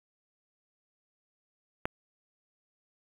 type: click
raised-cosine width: 0.5 ms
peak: -14 dBFS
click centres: 1.855 s
effects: 7-bit